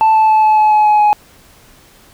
sine tone with pitch steps, 880 / 873.9 / 867.9 / 861.9 / 855.9 / 850 / 844.2 / 838.3 Hz, A5 / A5 / A5 / A5 / A5 / G#5 / G#5 / G#5, 0 / -12 / -24 / -36 / -48 / +40 / +28 / +16 cents, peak -4 dBFS, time 0.01-1.13 s, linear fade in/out 0 ms, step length 140 ms, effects tanh soft clip ceiling -6 dBFS + pink hiss -45 dBFS RMS until 2.13 s

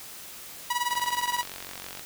sawtooth tone with tremolo, 971 Hz, B5, 30 cents flat, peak -19 dBFS, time 0.7-1.43 s, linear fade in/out 5 ms, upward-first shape sine, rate 19 Hz, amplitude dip 80%
click train, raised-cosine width 0.2 ms, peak -21 dBFS, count 51, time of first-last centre 0.91-1.995 s, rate 46.1 Hz
effects white hiss -43 dBFS RMS until 2.05 s

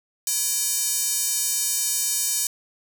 square tone with high-pass filter, 338 Hz, E4, 43 cents sharp, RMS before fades -24 dBFS, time 0.27-2.47 s, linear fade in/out 2 ms, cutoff 7000 Hz, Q 1.6, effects none

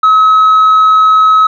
sine tone with tanh clipping, 1282 Hz, E6, 49 cents flat, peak -4 dBFS, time 0.03-1.47 s, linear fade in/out 5 ms, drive 1 dB, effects none

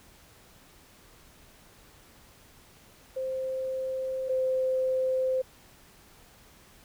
sine tone pair in turn, 523.3 / 518.8 Hz, C5 / C5, 0 / -15 cents, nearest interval unison, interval 15 cents, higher first, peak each -29 / -24 dBFS, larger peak second, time 3.16-4.29 / 4.29-5.42 s, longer neither, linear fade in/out 10 ms, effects pink hiss -56 dBFS RMS until 6.84 s

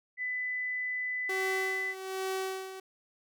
sine tone, 2000 Hz, B6, 21 cents sharp, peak -31 dBFS, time 0.17-1.95 s, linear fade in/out 50 ms
sawtooth tone with tremolo, 380.2 Hz, F#4, 47 cents sharp, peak -27 dBFS, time 1.29-2.8 s, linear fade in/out 5 ms, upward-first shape sine, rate 1.2 Hz, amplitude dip 70%
effects none

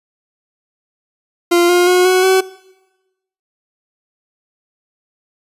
40% pulse tone with pitch steps, 346.9 / 354.4 / 362 / 369.9 / 377.9 Hz, F4 / F4 / F#4 / F#4 / F#4, -12 / +25 / -38 / 0 / +37 cents, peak -8 dBFS, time 1.51-2.41 s, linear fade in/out 10 ms, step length 180 ms, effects noise-tail reverb RT60 1.0 s tail -20 dB re dry + resampled to 32000 Hz

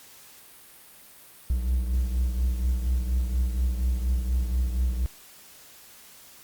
triangle beating tone pair, 61.4 / 65.6 Hz, B1 / C2, -9 / +5 cents, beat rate 4.2 Hz, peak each -21 / -29 dBFS, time 1.5-5.06 s, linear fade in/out 0 ms, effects white hiss -50 dBFS RMS until 6.43 s + Opus 48 kbps

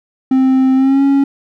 triangle tone with pitch glide, 262.3 to 276.6 Hz, C4 to C#4, +4 to -4 cents, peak -6 dBFS, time 0.31-1.24 s, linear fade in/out 5 ms, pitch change +92 cents, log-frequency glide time 0.75-1.03 s, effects none

